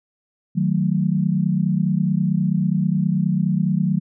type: chord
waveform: sine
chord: D# diminished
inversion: none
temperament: equal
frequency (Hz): 155.56 / 185 / 220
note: D#3 / F#3 / A3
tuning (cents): 0 / 0 / 0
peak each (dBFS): -21 / -19 / -25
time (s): 0.55-4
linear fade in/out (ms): 20
effects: none